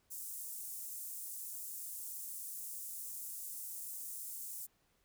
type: high-pass noise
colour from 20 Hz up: pink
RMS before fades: -45 dBFS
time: 0.1-4.67 s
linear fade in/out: 20 ms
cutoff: 8200 Hz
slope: 24 dB/octave
effects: pink hiss -75 dBFS RMS until 5.04 s